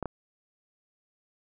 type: clicks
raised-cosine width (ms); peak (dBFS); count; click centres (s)
1; -18; 2; 0.027 / 0.057
effects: none